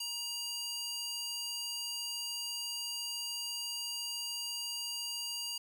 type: tone with high-pass filter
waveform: square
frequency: 947 Hz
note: A#5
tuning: 27 cents sharp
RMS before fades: -39 dBFS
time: 0-5.58 s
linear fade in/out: 5 ms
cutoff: 3900 Hz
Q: 1.9
effects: none